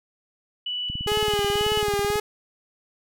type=tone with tremolo; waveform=sine; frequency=2960 Hz; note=F#7; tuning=in tune; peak=-26 dBFS; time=0.66-1.82 s; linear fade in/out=5 ms; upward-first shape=square; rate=2.2 Hz; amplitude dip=30%
type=click train; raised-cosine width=5 ms; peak=-21 dBFS; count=24; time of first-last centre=0.9-2.157 s; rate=18.3 Hz
type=tone with vibrato; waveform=sawtooth; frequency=415.3 Hz; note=G#4; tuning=in tune; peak=-18 dBFS; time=1.07-2.2 s; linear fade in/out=5 ms; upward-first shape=sine; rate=1.9 Hz; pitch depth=44 cents each way
effects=none